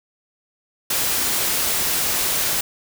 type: noise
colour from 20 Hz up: white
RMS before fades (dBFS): -21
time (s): 0.9-2.61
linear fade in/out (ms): 5
effects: none